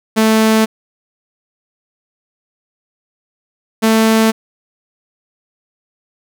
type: tone pair in turn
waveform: sawtooth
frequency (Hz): 220 / 222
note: A3 / A3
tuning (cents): 0 / +16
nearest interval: unison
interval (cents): 16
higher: second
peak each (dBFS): -5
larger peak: neither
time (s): 0.16-0.66 / 3.82-4.32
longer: neither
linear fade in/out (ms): 20
effects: none